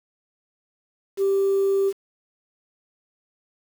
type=tone; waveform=sine; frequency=392 Hz; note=G4; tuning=in tune; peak=-16 dBFS; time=1.17-1.93 s; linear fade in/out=50 ms; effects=tanh soft clip ceiling -15 dBFS + 7-bit